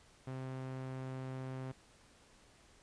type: tone with low-pass filter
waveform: sawtooth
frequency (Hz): 130.81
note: C3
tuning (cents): 0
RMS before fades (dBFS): -43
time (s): 0.27-1.72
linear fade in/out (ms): 5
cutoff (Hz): 2400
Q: 0.5
effects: pink hiss -64 dBFS RMS until 2.82 s + resampled to 22050 Hz